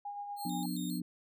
sine tone with tremolo, 815 Hz, G#5, 33 cents flat, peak -37 dBFS, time 0.05-0.66 s, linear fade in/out 5 ms, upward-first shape sine, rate 8.3 Hz, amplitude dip 40%
15% pulse tone with vibrato, 3951 Hz, B7, in tune, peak -37 dBFS, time 0.36-1.01 s, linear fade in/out 50 ms, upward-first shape square, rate 3.7 Hz, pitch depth 120 cents each way
sine chord, B diminished, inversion second, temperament just, 177.8 / 246.9 / 296.3 Hz, F3 / B3 / D4, +31 / 0 / +15 cents, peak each -37 / -39 / -39 dBFS, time 0.45-1.02 s, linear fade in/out 5 ms
effects none

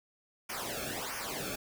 pink noise with flanger, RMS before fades -38 dBFS, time 0.49-1.56 s, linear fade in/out 10 ms, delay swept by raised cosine 0.25 to 1.04 ms, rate 1.5 Hz, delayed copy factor -0.85, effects none

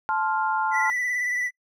sine chord, F major, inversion first, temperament just, 873.1 / 1047.7 / 1396.9 Hz, A5 / C6 / F6, -14 / +2 / 0 cents, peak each -24 / -29 / -27 dBFS, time 0.09-0.9 s, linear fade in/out 0 ms
triangle tone with vibrato, 1975.5 Hz, B6, in tune, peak -22 dBFS, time 0.71-1.51 s, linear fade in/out 50 ms, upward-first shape sine, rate 18 Hz, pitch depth 31 cents each way
effects noise-tail reverb RT60 0.1 s tail -23 dB re dry

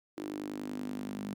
sawtooth tone with high-pass filter sweep, 50.5 Hz, G#1, 48 cents flat, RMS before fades -39 dBFS, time 0.17-1.34 s, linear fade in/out 10 ms, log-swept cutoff 320 to 210 Hz, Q 6.3, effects none

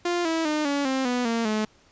sawtooth tone with pitch steps, 349.2 / 325.8 / 304 / 283.6 / 264.6 / 246.9 / 230.4 / 215 Hz, F4 / E4 / D#4 / C#4 / C4 / B3 / A#3 / A3, 0 / -20 / -40 / +40 / +20 / 0 / -20 / -40 cents, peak -19 dBFS, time 0.05-1.65 s, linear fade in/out 5 ms, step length 200 ms, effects pink hiss -58 dBFS RMS until 1.91 s + resampled to 16000 Hz

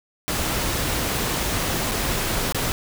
pink noise with dropouts, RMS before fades -24 dBFS, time 0.28-2.72 s, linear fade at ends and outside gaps 0 ms, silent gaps 1.913-1.918 / 2.524-2.546 s, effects none

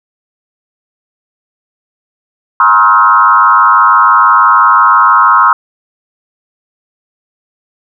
sine tone with frequency modulation, 1174.7 Hz, D6, in tune, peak -3 dBFS, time 2.6-5.53 s, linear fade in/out 2 ms, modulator 106 Hz, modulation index 2.1, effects none

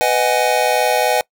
square chord, G# minor seventh, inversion first, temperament just, 498.4 / 623 / 747.5 / 830.6 Hz, B4 / D#5 / F#5 / G#5, +16 / +2 / +17 / 0 cents, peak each -20 dBFS, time 0.01-1.21 s, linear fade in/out 0 ms, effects noise-tail reverb RT60 0.1 s tail -24 dB re dry

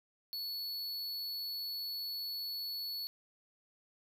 square tone, 4415 Hz, C#8, 8 cents flat, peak -38 dBFS, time 0.33-3.07 s, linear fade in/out 0 ms, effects 13-bit

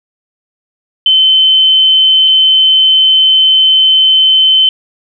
sine tone pair in turn, 3068 / 3068 Hz, G7 / G7, -38 / -38 cents, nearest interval unison, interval 0 cents, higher neither, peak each -4 dBFS, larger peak neither, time 1.06-2.28 / 2.28-4.69 s, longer second, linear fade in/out 2 ms, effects none

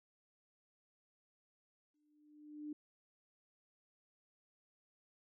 sine tone with exponential growth, 299.2 Hz, D4, 32 cents sharp, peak -40 dBFS, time 1.94-2.73 s, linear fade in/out 5 ms, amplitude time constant 170 ms, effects none

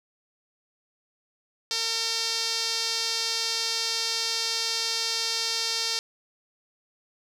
sawtooth tone with band-pass filter, 454.4 Hz, A#4, 44 cents flat, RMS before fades -28 dBFS, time 1.71-5.99 s, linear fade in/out 0 ms, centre 4900 Hz, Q 3.1, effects none

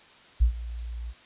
sine tone with ADSR envelope, 58.3 Hz, A#1, 1 cent sharp, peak -14 dBFS, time 0.4-1.14 s, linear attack 22 ms, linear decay 97 ms, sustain -18 dB, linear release 49 ms, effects white hiss -53 dBFS RMS until 1.25 s + resampled to 8000 Hz

